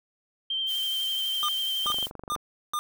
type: tone with vibrato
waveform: sine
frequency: 3136 Hz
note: G7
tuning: in tune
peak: -26 dBFS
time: 0.5-2.06 s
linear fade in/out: 5 ms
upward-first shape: triangle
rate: 12 Hz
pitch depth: 27 cents each way
type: noise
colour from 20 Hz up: blue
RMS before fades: -39 dBFS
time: 0.66-2.11 s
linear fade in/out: 50 ms
type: tone bursts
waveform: square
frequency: 1206 Hz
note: D6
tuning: 46 cents sharp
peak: -27 dBFS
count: 4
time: 1.43-2.79 s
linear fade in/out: 0 ms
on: 55 ms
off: 380 ms
type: click train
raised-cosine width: 1 ms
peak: -25 dBFS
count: 13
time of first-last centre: 1.86-2.362 s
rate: 23.9 Hz
effects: none